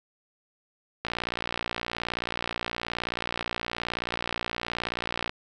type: click train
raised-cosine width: 0.3 ms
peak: -13 dBFS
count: 251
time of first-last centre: 1.05-5.294 s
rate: 58.9 Hz
effects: none